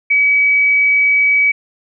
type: tone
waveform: sine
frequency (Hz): 2277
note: C#7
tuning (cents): +46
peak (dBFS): -9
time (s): 0.1-1.52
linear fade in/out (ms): 10
effects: none